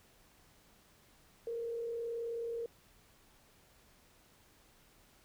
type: tone with frequency modulation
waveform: sine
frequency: 465.1 Hz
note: A#4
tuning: 4 cents flat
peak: -36 dBFS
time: 1.47-2.66 s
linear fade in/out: 2 ms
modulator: 38.9 Hz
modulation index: 0.31
effects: pink hiss -65 dBFS RMS until 5.24 s